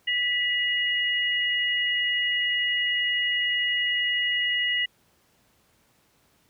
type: tone pair together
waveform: sine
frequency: 1967 / 2878 Hz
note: B6 / F#7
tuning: -7 / -49 cents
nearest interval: perfect fifth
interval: 658 cents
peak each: -25 dBFS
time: 0.07-4.86 s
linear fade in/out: 10 ms
effects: pink hiss -64 dBFS RMS until 6.49 s + high-pass 60 Hz 12 dB/octave